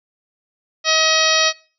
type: harmonic tone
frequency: 635 Hz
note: D#5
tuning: 35 cents sharp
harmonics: 1 / 2 / 3 / 4 / 5 / 6 / 7 / 8 / 9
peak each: -22 / -22 / -22 / -22 / -22 / -22 / -22 / -22 / -22 dBFS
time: 0.84-1.53 s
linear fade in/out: 50 ms
effects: noise-tail reverb RT60 0.4 s tail -22 dB re dry